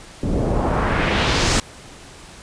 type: noise with low-pass filter sweep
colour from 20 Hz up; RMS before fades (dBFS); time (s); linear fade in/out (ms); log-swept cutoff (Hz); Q
pink; -19; 0.23-1.6; 2; 330 to 8200; 1.3
effects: pink hiss -41 dBFS RMS until 2.42 s + resampled to 22050 Hz